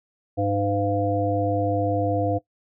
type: harmonic tone with a mistuned harmonic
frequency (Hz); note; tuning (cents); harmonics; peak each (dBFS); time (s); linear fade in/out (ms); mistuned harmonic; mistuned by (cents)
101.4; G#2; -41; 1 / 3 / 5 / 7; -26 / -26 / -26 / -26; 0.37-2.39; 20; 7; -39
effects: noise-tail reverb RT60 0.1 s tail -17 dB re dry